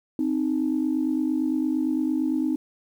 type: tone pair together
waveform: sine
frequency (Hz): 261.2 / 310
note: C4 / D#4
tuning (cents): -3 / -6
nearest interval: minor third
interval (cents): 297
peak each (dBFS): -24 / -23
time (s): 0.19-2.56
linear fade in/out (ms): 2
effects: tanh soft clip ceiling -15 dBFS + 9-bit